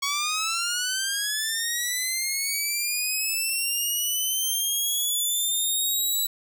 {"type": "linear sweep", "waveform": "10% pulse", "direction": "up", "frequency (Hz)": [1108.7, 3951], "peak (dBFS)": -16, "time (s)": [0.02, 6.27], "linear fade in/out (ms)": 10, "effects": []}